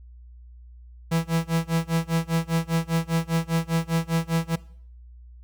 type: tone with tremolo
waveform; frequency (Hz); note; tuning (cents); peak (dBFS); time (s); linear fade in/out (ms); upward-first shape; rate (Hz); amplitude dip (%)
45% pulse; 164.81; E3; 0; -19; 1.11-4.56; 10; sine; 5; 100
effects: noise-tail reverb RT60 0.6 s tail -21 dB re dry + added 60 Hz sine -43 dBFS peak until 5.43 s